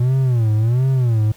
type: tone with vibrato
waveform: triangle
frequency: 119.6 Hz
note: A#2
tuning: 45 cents sharp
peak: -11 dBFS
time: 0-1.32 s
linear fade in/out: 5 ms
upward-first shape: sine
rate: 1.4 Hz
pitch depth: 190 cents each way
effects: pink hiss -48 dBFS RMS until 1.36 s